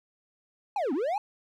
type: linear two-way sweep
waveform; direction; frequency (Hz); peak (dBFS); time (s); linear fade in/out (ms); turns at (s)
triangle; down then up; 865 to 240 to 865; -24; 0.76-1.18; 2; 0.93
effects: none

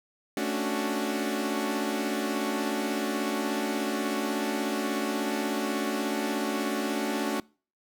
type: chord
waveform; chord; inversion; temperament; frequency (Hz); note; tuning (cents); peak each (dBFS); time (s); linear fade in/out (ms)
sawtooth; D major seventh; second; equal; 220 / 277.2 / 293.7 / 370; A3 / C#4 / D4 / F#4; 0 / 0 / 0 / 0; -29; 0.37-7.4; 2
effects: noise-tail reverb RT60 0.4 s tail -25 dB re dry

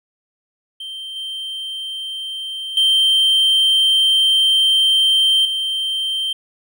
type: tone with level steps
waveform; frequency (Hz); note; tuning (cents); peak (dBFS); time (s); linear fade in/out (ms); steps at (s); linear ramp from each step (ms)
triangle; 3135; G7; -1; -26 / -23 / -10 / -17; 0.8-6.33; 5; 1.16 / 2.77 / 5.45; 2
effects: none

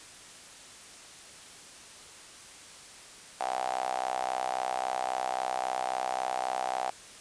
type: tone with high-pass filter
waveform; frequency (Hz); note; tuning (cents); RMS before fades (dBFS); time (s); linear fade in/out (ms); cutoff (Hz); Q
sawtooth; 63.7; C2; -46; -32; 3.4-6.9; 0; 750; 8.4
effects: white hiss -49 dBFS RMS until 7.2 s + resampled to 22050 Hz

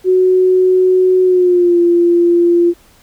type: tone with pitch glide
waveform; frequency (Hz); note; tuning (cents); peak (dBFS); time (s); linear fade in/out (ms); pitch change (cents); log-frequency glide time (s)
sine; 370 to 345.2; F#4 to F4; 0 to -20; -7; 0.04-2.74; 50; -120; 1.23-1.79
effects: pink hiss -48 dBFS RMS until 3.02 s

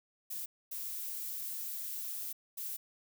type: noise bursts at uneven times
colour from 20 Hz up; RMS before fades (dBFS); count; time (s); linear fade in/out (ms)
violet; -40; 3; 0.3-0.46 / 0.71-2.33 / 2.57-2.77; 10
effects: none

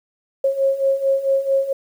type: beating tone pair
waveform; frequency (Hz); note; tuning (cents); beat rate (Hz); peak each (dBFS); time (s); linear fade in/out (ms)
sine; 540 / 544.5; C#5 / C#5; -45 / -31; 4.5; -21 / -17; 0.44-1.73; 5
effects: 8-bit

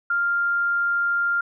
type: tone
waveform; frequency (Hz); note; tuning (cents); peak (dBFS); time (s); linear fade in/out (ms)
sine; 1396.9; F6; 0; -19; 0.1-1.41; 5
effects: none

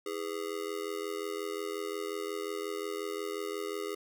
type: tone with amplitude modulation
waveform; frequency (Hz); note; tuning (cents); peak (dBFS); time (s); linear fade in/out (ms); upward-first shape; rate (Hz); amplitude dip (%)
square; 410.2; G#4; -21; -31; 0.06-3.95; 5; sine; 85.6; 95
effects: none

